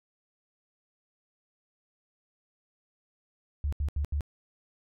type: tone bursts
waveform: sine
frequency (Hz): 72.5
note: D2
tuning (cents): -22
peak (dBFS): -26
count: 4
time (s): 3.64-4.208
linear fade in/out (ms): 0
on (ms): 85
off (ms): 76
effects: none